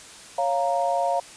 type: chord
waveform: sine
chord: Bb minor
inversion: first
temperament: equal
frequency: 554.4 / 698.5 / 932.3 Hz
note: Db5 / F5 / Bb5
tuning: 0 / 0 / 0 cents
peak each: -26 / -23 / -27 dBFS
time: 0.38-1.2 s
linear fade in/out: 5 ms
effects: white hiss -44 dBFS RMS until 1.36 s + resampled to 22050 Hz